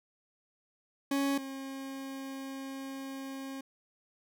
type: tone pair in turn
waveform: 40% pulse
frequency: 277.2 / 269.9 Hz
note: C#4 / C#4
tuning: 0 / -46 cents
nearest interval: unison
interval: 46 cents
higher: first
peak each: -27 / -38 dBFS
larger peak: first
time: 1.11-1.38 / 1.38-3.61 s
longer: second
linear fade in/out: 5 ms
effects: none